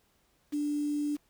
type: tone with quantisation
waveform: sine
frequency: 293.7 Hz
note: D4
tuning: in tune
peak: -28 dBFS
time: 0.52-1.17 s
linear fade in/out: 20 ms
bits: 8
effects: pink hiss -70 dBFS RMS until 1.29 s